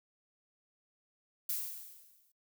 violet noise with exponential decay, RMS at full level -33 dBFS, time 1.49-2.32 s, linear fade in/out 5 ms, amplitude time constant 180 ms, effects noise-tail reverb RT60 0.1 s tail -23 dB re dry

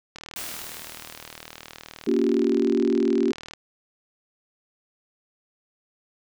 click train, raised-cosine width 0.2 ms, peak -20 dBFS, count 134, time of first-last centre 0.16-3.536 s, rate 39.4 Hz
white noise with exponential decay, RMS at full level -33 dBFS, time 0.36-2.76 s, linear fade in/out 2 ms, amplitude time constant 520 ms
sine chord, G half-diminished seventh, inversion first, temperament just, 235.2 / 282.2 / 352.8 / 392 Hz, Bb3 / Db4 / F4 / G4, +16 / +31 / +18 / 0 cents, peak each -24 dBFS, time 2.07-3.32 s, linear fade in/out 5 ms
effects none

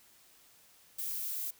violet noise, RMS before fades -37 dBFS, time 0.98-1.51 s, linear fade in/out 10 ms, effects white hiss -62 dBFS RMS until 1.59 s

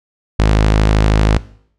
sawtooth tone, 52.8 Hz, G#1, 29 cents sharp, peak -5 dBFS, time 0.39-1.38 s, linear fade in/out 5 ms, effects noise-tail reverb RT60 0.6 s tail -19 dB re dry + low-pass 6000 Hz 12 dB/octave

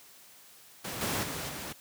pink noise with level steps, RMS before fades -37 / -31 / -36 / -39 dBFS, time 0.84-1.73 s, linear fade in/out 10 ms, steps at 1.01 / 1.23 / 1.49 s, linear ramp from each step 2 ms, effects white hiss -55 dBFS RMS until 1.8 s + high-pass 100 Hz 12 dB/octave

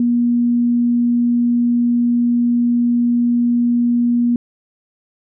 sine tone, 239.5 Hz, A#3, 47 cents sharp, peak -12 dBFS, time 0-4.36 s, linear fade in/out 2 ms, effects none

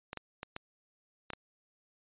clicks, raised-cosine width 0.3 ms, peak -23 dBFS, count 6, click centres 0.131 / 0.173 / 0.431 / 0.564 / 1.303 / 1.334 s, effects resampled to 8000 Hz

